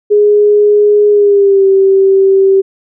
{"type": "tone with pitch glide", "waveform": "sine", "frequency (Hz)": [415.3, 387.5], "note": ["G#4", "G4"], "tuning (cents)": [0, -20], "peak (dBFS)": -4, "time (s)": [0.1, 2.62], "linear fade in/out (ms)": 20, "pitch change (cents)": -120, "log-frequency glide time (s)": [1.1, 1.66], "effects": []}